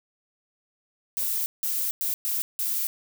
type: noise bursts at uneven times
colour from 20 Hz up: violet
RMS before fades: -27 dBFS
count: 5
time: 1.17-1.46 / 1.63-1.91 / 2.01-2.14 / 2.25-2.42 / 2.59-2.87 s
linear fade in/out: 0 ms
effects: none